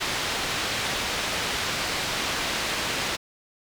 white low-pass noise, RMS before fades -28 dBFS, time 0-3.17 s, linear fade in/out 20 ms, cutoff 4000 Hz, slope 12 dB/octave, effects none

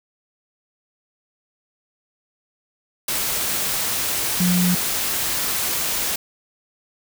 sine tone in noise, 179 Hz, F3, 43 cents sharp, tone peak -16 dBFS, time 4.4-4.75 s, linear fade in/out 5 ms, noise white, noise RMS -23 dBFS, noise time 3.08-6.16 s, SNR +4 dB, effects none

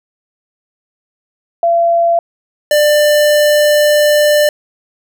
sine / square tone pair in turn, 680 / 594.7 Hz, F5 / D5, -46 / +22 cents, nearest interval major second, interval 232 cents, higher first, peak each -8 dBFS, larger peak neither, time 1.63-2.19 / 2.71-4.49 s, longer second, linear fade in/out 2 ms, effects none

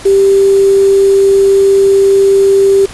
sine tone with quantisation, 392.5 Hz, G4, 2 cents sharp, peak -4 dBFS, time 0.05-2.86 s, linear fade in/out 10 ms, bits 4, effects pink hiss -30 dBFS RMS until 2.93 s + resampled to 24000 Hz

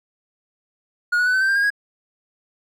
triangle tone with pitch steps, 1440 / 1468.6 / 1497.7 / 1527.4 / 1557.7 / 1588.6 / 1620.1 / 1652.2 Hz, F#6 / F#6 / F#6 / G6 / G6 / G6 / G#6 / G#6, -47 / -13 / +21 / -45 / -11 / +23 / -43 / -9 cents, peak -14 dBFS, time 1.12-1.704 s, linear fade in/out 10 ms, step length 73 ms, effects none

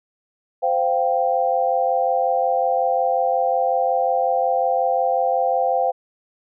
sine chord, C suspended fourth, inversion none, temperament equal with one note detuned, 519.6 / 698.5 / 784 Hz, C5 / F5 / G5, -12 / 0 / 0 cents, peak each -21 dBFS, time 0.62-5.92 s, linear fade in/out 20 ms, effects none

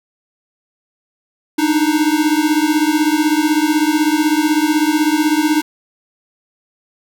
square beating tone pair, 298.6 / 314.6 Hz, D4 / D#4, +29 / +19 cents, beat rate 16 Hz, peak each -16 / -16 dBFS, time 1.58-5.62 s, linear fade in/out 10 ms, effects none

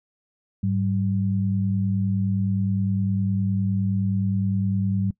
sine tone pair together, 102.5 / 192.21 Hz, G#2 / G3, -22 / -34 cents, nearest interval major seventh, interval 1088 cents, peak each -23 dBFS, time 0.63-5.11 s, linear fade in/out 5 ms, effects noise-tail reverb RT60 0.1 s tail -23 dB re dry

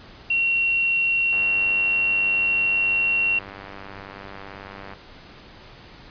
sine tone, 2737 Hz, F7, 36 cents flat, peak -18 dBFS, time 0.3-3.39 s, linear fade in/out 5 ms
click train, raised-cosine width 0.5 ms, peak -23 dBFS, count 355, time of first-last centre 1.33-4.935 s, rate 98.2 Hz
effects pink hiss -45 dBFS RMS until 6.1 s + resampled to 11025 Hz

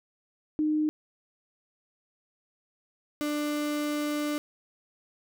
sine / 35% pulse tone pair in turn, 306 / 296.3 Hz, D#4 / D4, -29 / +15 cents, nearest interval minor second, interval 56 cents, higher first, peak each -23 / -26 dBFS, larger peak first, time 0.59-0.89 / 3.21-4.38 s, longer second, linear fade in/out 0 ms, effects none

